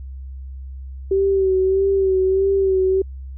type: tone with vibrato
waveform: sine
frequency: 384 Hz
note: G4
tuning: 36 cents flat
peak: -14 dBFS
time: 1.11-3.02 s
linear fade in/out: 5 ms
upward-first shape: sine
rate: 1.6 Hz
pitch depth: 38 cents each way
effects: added 66 Hz sine -30 dBFS peak until 3.37 s